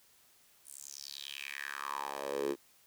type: tone with high-pass filter sweep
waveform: 10% pulse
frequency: 70.2 Hz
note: C#2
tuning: 22 cents sharp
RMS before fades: -40 dBFS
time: 0.64-2.56 s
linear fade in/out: 50 ms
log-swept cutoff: 10000 to 340 Hz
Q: 4.5
effects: white hiss -65 dBFS RMS until 2.86 s